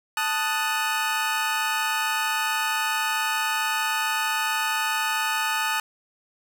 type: chord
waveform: 25% pulse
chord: D# diminished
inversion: second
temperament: equal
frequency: 880 / 1244.5 / 1480 Hz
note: A5 / D#6 / F#6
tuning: 0 / 0 / 0 cents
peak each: -23 / -24 / -25 dBFS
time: 0.17-5.8 s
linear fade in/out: 2 ms
effects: none